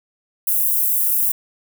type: high-pass noise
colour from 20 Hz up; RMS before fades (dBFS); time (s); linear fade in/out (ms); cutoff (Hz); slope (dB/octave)
white; -18; 0.47-1.32; 5; 11000; 24
effects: none